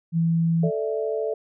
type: tone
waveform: sine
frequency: 165.7 Hz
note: E3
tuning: 9 cents sharp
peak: -18 dBFS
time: 0.12-0.71 s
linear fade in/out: 50 ms
type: chord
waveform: sine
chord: A suspended fourth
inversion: none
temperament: just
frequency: 440 / 586.7 / 660 Hz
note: A4 / D5 / E5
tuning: 0 / -2 / +2 cents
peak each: -25 / -30 / -30 dBFS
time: 0.63-1.34 s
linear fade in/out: 5 ms
effects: none